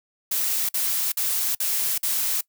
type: noise bursts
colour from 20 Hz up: blue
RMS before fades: -24 dBFS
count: 5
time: 0.31-2.41 s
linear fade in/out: 5 ms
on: 380 ms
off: 50 ms
effects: noise-tail reverb RT60 0.1 s tail -22 dB re dry